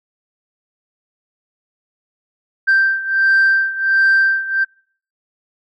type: beating tone pair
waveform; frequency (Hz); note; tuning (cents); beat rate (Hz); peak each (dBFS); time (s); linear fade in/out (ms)
sine; 1568 / 1569.4; G6 / G6; 0 / +2; 1.4; -12 / -15; 2.67-4.65; 20
effects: noise-tail reverb RT60 0.5 s tail -26 dB re dry + tanh soft clip ceiling -7 dBFS